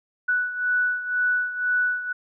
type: beating tone pair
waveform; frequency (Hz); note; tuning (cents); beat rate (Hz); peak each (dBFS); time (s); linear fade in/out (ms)
sine; 1480 / 1482; F#6 / F#6; 0 / +2; 2; -22 / -27; 0.28-2.13; 10
effects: none